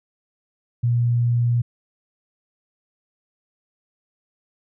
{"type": "tone", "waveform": "sine", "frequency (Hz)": 119.6, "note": "A#2", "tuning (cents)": 45, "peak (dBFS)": -16, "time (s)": [0.83, 1.62], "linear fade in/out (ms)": 10, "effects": []}